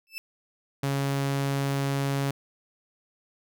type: tone with exponential growth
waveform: 30% pulse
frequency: 2637 Hz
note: E7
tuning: in tune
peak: -27 dBFS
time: 0.07-0.18 s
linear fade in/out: 0 ms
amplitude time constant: 23 ms
type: tone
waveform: sawtooth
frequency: 138.59 Hz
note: C#3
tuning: in tune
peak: -21 dBFS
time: 0.83-2.31 s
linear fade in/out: 5 ms
effects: none